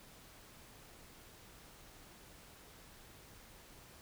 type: silence
effects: pink hiss -58 dBFS RMS until 4.01 s